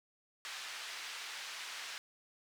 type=band-pass noise; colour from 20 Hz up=pink; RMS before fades=-45 dBFS; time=0.45-1.98 s; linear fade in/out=0 ms; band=1600 to 5600 Hz; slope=12 dB/octave; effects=none